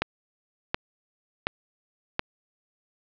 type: click train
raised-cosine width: 0.3 ms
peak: -7 dBFS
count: 4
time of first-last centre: 0.02-2.194 s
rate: 1.38 Hz
effects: low-pass 4000 Hz 12 dB/octave